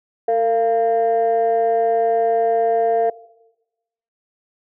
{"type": "tone pair together", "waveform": "sine", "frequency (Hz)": [454.2, 690.2], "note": ["A#4", "F5"], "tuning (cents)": [-45, -21], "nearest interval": "perfect fifth", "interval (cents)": 724, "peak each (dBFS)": -16, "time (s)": [0.28, 3.1], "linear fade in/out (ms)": 5, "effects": ["noise-tail reverb RT60 1.0 s tail -20 dB re dry", "tanh soft clip ceiling -10 dBFS"]}